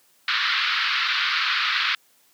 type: band-pass noise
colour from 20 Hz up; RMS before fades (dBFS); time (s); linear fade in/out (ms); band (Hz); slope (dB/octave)
pink; -23; 0.28-1.95; 2; 1200 to 4500; 48
effects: white hiss -60 dBFS RMS until 2.33 s + high-pass 150 Hz 12 dB/octave